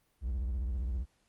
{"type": "tone with vibrato", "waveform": "triangle", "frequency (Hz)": 62.3, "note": "B1", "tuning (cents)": 16, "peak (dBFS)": -29, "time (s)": [0.21, 1.06], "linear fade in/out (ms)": 50, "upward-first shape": "sine", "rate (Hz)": 15, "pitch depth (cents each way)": 230, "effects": ["pink hiss -73 dBFS RMS until 1.28 s", "Opus 32 kbps"]}